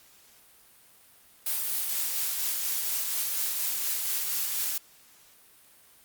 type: noise with tremolo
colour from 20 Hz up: blue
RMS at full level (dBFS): -28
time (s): 1.46-4.78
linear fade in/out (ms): 5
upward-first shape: triangle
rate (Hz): 4.2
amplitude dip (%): 30
effects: white hiss -57 dBFS RMS until 6.04 s + Opus 48 kbps